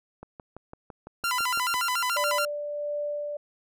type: click train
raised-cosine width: 1 ms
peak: -27 dBFS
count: 10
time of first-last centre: 0.23-1.743 s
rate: 5.95 Hz
type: tone with vibrato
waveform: sawtooth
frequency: 1177 Hz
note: D6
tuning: 3 cents sharp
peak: -21 dBFS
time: 1.24-2.45 s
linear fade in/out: 2 ms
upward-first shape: square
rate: 7 Hz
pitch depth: 280 cents each way
type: tone with tremolo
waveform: sine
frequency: 587.3 Hz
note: D5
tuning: in tune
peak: -27 dBFS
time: 2.16-3.37 s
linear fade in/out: 5 ms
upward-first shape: sine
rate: 1.5 Hz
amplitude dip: 30%
effects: none